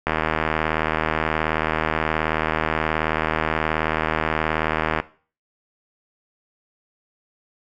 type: click train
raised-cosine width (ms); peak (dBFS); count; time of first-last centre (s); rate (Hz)
0.5; -5; 389; 0.07-5; 78.7
effects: noise-tail reverb RT60 0.4 s tail -17 dB re dry